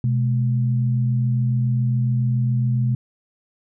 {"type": "tone pair together", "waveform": "sine", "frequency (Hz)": [125.4, 212.6], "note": ["B2", "G#3"], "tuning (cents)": [27, 41], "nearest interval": "major sixth", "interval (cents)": 914, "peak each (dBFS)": [-17, -27], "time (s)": [0.04, 2.95], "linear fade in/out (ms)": 2, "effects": []}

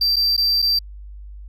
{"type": "tone with dropouts", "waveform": "triangle", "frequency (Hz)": 4691, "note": "D8", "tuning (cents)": -3, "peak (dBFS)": -14, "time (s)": [0.01, 0.79], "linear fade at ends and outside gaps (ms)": 5, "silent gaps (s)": [[0.16, 0.165], [0.366, 0.377], [0.62, 0.624]], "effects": ["added 50 Hz sine -34 dBFS peak until 1.48 s"]}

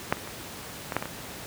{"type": "clicks", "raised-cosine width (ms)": 0.5, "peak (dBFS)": [-6, -24, -23, -15, -8, -16, -19], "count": 7, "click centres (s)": [0.125, 0.17, 0.275, 0.922, 0.966, 1.025, 1.056], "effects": ["pink hiss -40 dBFS RMS until 1.46 s", "high-pass 80 Hz 12 dB/octave"]}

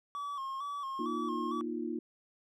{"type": "tone with vibrato", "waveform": "triangle", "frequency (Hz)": 1108.7, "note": "C#6", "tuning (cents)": 0, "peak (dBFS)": -34, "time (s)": [0.15, 1.61], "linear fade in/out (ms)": 0, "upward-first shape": "square", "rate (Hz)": 2.2, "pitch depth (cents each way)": 56}
{"type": "chord", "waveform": "sine", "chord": "Bb suspended fourth", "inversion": "none", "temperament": "equal with one note detuned", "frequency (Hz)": [237.8, 311.1, 349.2], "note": ["Bb3", "Eb4", "F4"], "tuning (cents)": [35, 0, 0], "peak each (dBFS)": -38, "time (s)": [0.99, 1.99], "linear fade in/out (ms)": 5}
{"effects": []}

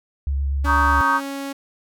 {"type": "tone with vibrato", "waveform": "sine", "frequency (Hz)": 69.3, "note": "C#2", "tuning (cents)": 0, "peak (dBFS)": -19, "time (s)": [0.27, 1.01], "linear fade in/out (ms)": 0, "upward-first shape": "square", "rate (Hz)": 8.2, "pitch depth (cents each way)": 17}
{"type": "tone with pitch glide", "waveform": "sawtooth", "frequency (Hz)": [285.3, 276.5], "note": ["C#4", "C#4"], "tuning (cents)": [50, -4], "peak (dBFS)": -23, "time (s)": [0.64, 1.53], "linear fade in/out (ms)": 10, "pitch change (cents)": -54, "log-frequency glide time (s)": [0.87, 1.07]}
{"type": "chord", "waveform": "sine", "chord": "Eb dominant seventh", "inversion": "second", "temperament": "just", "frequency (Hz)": [933.4, 1120.1, 1244.5, 1555.6], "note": ["Bb5", "Db6", "Eb6", "G6"], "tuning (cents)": [2, 18, 0, -14], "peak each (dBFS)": -21, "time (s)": [0.65, 1.21], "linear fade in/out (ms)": 50}
{"effects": []}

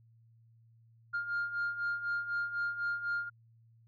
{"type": "beating tone pair", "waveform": "sine", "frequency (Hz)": [1404, 1408], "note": ["F6", "F6"], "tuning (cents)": [9, 14], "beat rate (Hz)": 4, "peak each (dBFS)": [-37, -32], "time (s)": [1.13, 3.3], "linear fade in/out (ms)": 20, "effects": ["tanh soft clip ceiling -28 dBFS", "added 114 Hz sine -60 dBFS peak until 3.87 s"]}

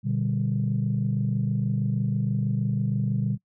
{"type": "chord", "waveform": "sine", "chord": "G major", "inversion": "first", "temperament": "equal with one note detuned", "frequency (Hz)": [120.58, 146.83, 196], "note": ["B2", "D3", "G3"], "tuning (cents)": [-41, 0, 0], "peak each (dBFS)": [-25, -27, -27], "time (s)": [0.03, 3.38], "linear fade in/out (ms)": 50, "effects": ["noise-tail reverb RT60 0.1 s tail -24 dB re dry", "tanh soft clip ceiling -15 dBFS"]}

